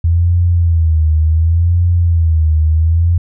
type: tone with vibrato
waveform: sine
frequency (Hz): 82.6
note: E2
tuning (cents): +4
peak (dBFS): -8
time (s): 0.04-3.18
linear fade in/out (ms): 5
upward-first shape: sine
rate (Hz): 0.69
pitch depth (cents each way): 97
effects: none